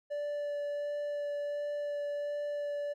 triangle tone with vibrato, 582 Hz, D5, 16 cents flat, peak -31 dBFS, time 0.1-2.94 s, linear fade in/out 20 ms, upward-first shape sine, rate 1.4 Hz, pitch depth 8 cents each way, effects none

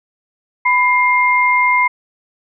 sine tone pair together, 994.5 / 2114 Hz, B5 / C7, +12 / +17 cents, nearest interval octave + minor second, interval 1305 cents, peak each -13 dBFS, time 0.65-1.88 s, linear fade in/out 10 ms, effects none

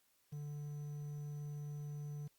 triangle tone with quantisation, 146.83 Hz, D3, in tune, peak -40 dBFS, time 0.32-2.28 s, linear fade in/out 10 ms, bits 11, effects white hiss -75 dBFS RMS until 2.38 s + Opus 48 kbps

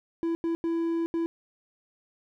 triangle tone bursts at uneven times, 332.9 Hz, E4, 17 cents sharp, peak -23 dBFS, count 4, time 0.23-0.35 / 0.44-0.55 / 0.64-1.06 / 1.14-1.26 s, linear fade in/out 0 ms, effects none

